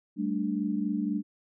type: chord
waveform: sine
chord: G suspended second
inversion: none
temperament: equal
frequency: 196 / 220 / 293.7 Hz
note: G3 / A3 / D4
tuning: 0 / 0 / 0 cents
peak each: -31 dBFS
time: 0.16-1.23 s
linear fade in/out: 50 ms
effects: none